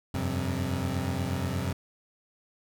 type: chord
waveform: 25% pulse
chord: F suspended second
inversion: none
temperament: equal with one note detuned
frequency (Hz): 87.31 / 95.71 / 130.81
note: F2 / G2 / C3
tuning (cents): 0 / -41 / 0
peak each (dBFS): -29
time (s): 0.14-1.73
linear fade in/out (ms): 5
effects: none